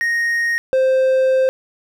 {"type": "tone pair in turn", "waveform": "triangle", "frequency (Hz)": [1864.7, 523.3], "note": ["A#6", "C5"], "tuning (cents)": [0, 0], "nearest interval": "octave + minor seventh", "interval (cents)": 2200, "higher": "first", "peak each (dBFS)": [-14, -10], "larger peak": "second", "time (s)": [[0.01, 0.58], [0.73, 1.49]], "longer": "second", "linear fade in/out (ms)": 0, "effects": []}